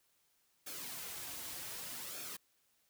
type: noise with flanger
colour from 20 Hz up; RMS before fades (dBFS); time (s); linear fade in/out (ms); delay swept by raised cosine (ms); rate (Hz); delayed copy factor
white; -45; 0.66-2.37; 10; 1 to 5.1; 0.65; -0.55
effects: white hiss -75 dBFS RMS until 2.89 s